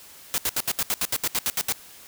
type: noise bursts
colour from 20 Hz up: white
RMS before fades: -24 dBFS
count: 13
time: 0.34-1.724 s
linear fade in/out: 0 ms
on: 40 ms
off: 72 ms
effects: white hiss -47 dBFS RMS until 2.07 s